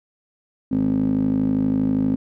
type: tone with band-pass filter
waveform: 15% pulse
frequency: 52.5 Hz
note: G#1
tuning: 19 cents sharp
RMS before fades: -20 dBFS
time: 0.71-2.16 s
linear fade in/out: 10 ms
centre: 260 Hz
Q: 6.8
effects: none